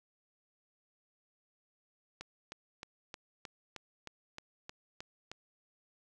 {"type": "click train", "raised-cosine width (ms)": 0.2, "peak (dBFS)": -26, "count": 11, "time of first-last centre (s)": [2.21, 5.316], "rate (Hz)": 3.22, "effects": []}